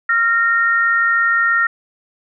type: tone pair together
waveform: sine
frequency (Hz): 1383 / 1846.1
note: F6 / A#6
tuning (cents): -17 / -17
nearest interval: perfect fourth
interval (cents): 500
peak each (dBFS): -15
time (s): 0.09-1.67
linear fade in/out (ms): 5
effects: none